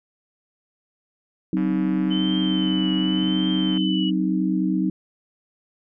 sine chord, C diminished, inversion second, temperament equal with one note detuned, 187.47 / 261.6 / 311.1 Hz, Gb3 / C4 / Eb4, +23 / 0 / 0 cents, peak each -22 / -26 / -23 dBFS, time 1.53-4.9 s, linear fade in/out 2 ms
click train, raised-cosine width 0.5 ms, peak -24 dBFS, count 314, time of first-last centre 1.57-3.774 s, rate 142 Hz
sine tone with vibrato, 3041 Hz, F#7, 47 cents sharp, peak -27 dBFS, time 2.1-4.11 s, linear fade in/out 20 ms, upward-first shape triangle, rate 0.89 Hz, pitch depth 66 cents each way
effects none

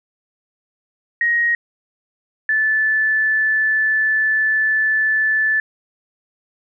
sine tone pair in turn, 1881 / 1746.9 Hz, A#6 / A6, +15 / -13 cents, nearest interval minor second, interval 128 cents, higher first, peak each -14 dBFS, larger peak neither, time 1.21-1.55 / 2.49-5.6 s, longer second, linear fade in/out 2 ms, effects none

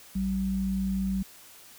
sine tone pair together, 56.9 / 191.4 Hz, A#1 / G3, -41 / -41 cents, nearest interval octave + major sixth, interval 2100 cents, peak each -34 / -26 dBFS, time 0.15-1.23 s, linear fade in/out 10 ms, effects white hiss -51 dBFS RMS until 1.78 s

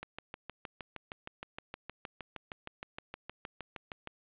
click train, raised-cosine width 0.3 ms, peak -24 dBFS, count 27, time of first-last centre 0.03-4.074 s, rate 6.43 Hz, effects resampled to 8000 Hz + 9-bit

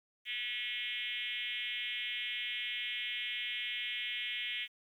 sine tone with frequency modulation, 2655 Hz, E7, 12 cents sharp, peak -35 dBFS, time 0.25-4.68 s, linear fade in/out 50 ms, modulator 237 Hz, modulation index 3.1, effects 11-bit

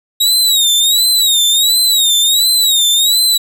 sawtooth tone with vibrato, 3800 Hz, A#7, 33 cents sharp, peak -6 dBFS, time 0.2-3.38 s, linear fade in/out 10 ms, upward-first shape sine, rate 1.4 Hz, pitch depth 120 cents each way, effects none

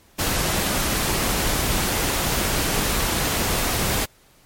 pink noise, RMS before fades -22 dBFS, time 0.18-4.06 s, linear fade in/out 20 ms, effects pink hiss -55 dBFS RMS until 4.45 s + MP3 64 kbps

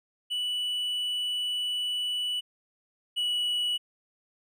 triangle tone pair in turn, 2960 / 2940 Hz, F#7 / F#7, 0 / -12 cents, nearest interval unison, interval 12 cents, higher first, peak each -26 / -24 dBFS, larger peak second, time 0.3-2.41 / 3.16-3.78 s, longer first, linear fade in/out 20 ms, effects none

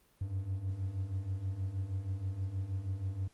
triangle beating tone pair, 91.7 / 98 Hz, F#2 / G2, -15 / 0 cents, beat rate 6.3 Hz, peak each -38 / -33 dBFS, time 0.21-3.28 s, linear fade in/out 5 ms, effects pink hiss -68 dBFS RMS until 3.33 s + Opus 32 kbps

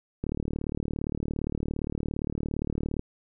click train, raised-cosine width 3 ms, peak -17 dBFS, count 104, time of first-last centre 0.24-2.994 s, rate 37.4 Hz, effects none

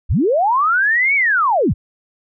sine linear two-way sweep, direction up then down, 30.33 to 2296 to 30.33 Hz, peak -12 dBFS, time 0.09-1.74 s, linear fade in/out 20 ms, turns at 1.15 s, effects none

